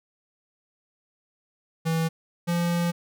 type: tone pair in turn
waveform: square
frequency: 163.1 / 172.2 Hz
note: E3 / F3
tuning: -18 / -24 cents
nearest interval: minor second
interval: 94 cents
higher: second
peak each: -23 dBFS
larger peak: neither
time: 1.85-2.09 / 2.47-2.92 s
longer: second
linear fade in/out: 20 ms
effects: none